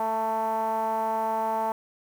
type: tone with low-pass filter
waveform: 5% pulse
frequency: 221.8 Hz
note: A3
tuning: 14 cents sharp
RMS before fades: -27 dBFS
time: 0-1.72 s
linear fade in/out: 2 ms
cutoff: 830 Hz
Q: 7.1
effects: 8-bit